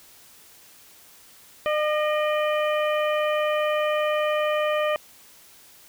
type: harmonic tone with a mistuned harmonic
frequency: 605 Hz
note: D#5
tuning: 49 cents flat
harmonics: 1 / 2 / 3 / 4 / 5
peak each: -22 / -28 / -32 / -34 / -36 dBFS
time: 1.66-4.96 s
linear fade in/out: 0 ms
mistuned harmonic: 3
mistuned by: +48 cents
effects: white hiss -51 dBFS RMS until 5.88 s

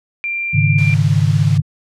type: tone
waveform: sine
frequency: 2373 Hz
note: D7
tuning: 17 cents sharp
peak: -18 dBFS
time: 0.24-0.94 s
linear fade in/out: 0 ms
type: chord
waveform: sine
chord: Ab suspended fourth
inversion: none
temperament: equal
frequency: 103.83 / 138.59 / 155.56 Hz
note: Ab2 / Db3 / Eb3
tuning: 0 / 0 / 0 cents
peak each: -15 dBFS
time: 0.53-1.62 s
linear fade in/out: 20 ms
type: high-pass noise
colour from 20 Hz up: white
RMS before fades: -30 dBFS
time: 0.78-1.58 s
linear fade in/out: 5 ms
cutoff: 350 Hz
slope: 24 dB/octave
effects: low-pass 5000 Hz 12 dB/octave

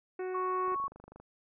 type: harmonic tone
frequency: 370 Hz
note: F#4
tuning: in tune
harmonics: 1 / 2 / 3 / 4 / 5 / 6 / 7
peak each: -34 / -45 / -50 / -50 / -53 / -56 / -59 dBFS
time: 0.19-0.75 s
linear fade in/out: 5 ms
type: tone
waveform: sine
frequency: 1108.7 Hz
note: C#6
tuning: in tune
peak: -31 dBFS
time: 0.34-0.88 s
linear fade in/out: 10 ms
type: click train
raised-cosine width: 1 ms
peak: -37 dBFS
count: 14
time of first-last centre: 0.68-1.2 s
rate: 25 Hz
effects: none

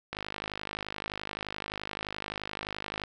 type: click train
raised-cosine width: 0.3 ms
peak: -18 dBFS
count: 151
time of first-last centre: 0.13-3.037 s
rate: 51.6 Hz
effects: none

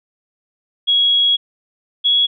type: tone pair in turn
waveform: sine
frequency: 3322 / 3347 Hz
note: G#7 / G#7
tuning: 0 / +13 cents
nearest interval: unison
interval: 13 cents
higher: second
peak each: -11 dBFS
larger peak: neither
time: 0.87-1.37 / 2.04-2.27 s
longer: first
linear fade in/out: 20 ms
effects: none

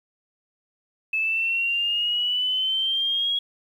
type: exponential sweep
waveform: sine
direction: up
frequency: 2603 to 3322 Hz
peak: -21 dBFS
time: 1.13-3.39 s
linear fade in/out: 5 ms
effects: 9-bit

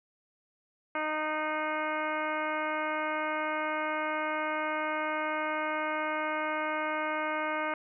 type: harmonic tone with a mistuned harmonic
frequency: 308.1 Hz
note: D#4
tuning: 17 cents flat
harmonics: 1 / 2 / 3 / 4 / 5 / 6 / 7 / 8 / 9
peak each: -39 / -35 / -36 / -36 / -37 / -47 / -38 / -45 / -51 dBFS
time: 0.95-7.74 s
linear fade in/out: 2 ms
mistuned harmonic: 9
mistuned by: +60 cents
effects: none

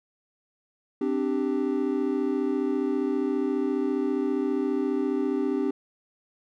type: chord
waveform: triangle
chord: C suspended second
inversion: none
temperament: equal with one note detuned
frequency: 261.6 / 296.4 / 392 Hz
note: C4 / D4 / G4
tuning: 0 / +16 / 0 cents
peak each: -26 dBFS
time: 1.01-5.71 s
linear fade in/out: 5 ms
effects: none

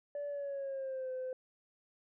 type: tone with pitch glide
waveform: sine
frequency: 577 to 514 Hz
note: D5 to C5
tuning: -31 to -31 cents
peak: -35 dBFS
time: 0.15-1.33 s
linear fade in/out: 2 ms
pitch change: -200 cents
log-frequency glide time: 0.28-1.11 s
effects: tanh soft clip ceiling -34 dBFS

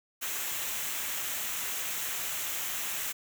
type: noise with comb filter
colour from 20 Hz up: white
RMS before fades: -34 dBFS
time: 0.21-3.13 s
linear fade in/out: 20 ms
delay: 0.21 ms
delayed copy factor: -0.5
effects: none

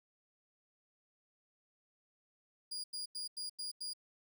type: tone bursts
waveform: 35% pulse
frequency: 4855 Hz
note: D#8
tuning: 43 cents flat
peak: -38 dBFS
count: 6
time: 2.71-3.935 s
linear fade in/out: 10 ms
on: 130 ms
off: 89 ms
effects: none

